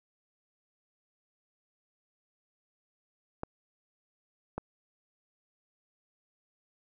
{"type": "clicks", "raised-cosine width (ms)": 1, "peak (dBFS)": -20, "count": 2, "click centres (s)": [3.434, 4.58], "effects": []}